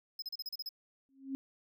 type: tone bursts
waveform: square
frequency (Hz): 5100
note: D#8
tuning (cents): +42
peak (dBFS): -38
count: 8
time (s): 0.19-0.691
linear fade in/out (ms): 5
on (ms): 32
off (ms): 35
type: tone with exponential growth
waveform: sine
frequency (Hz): 270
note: C#4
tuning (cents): -45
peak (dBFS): -32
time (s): 1.09-1.35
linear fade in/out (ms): 0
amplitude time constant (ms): 55
effects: none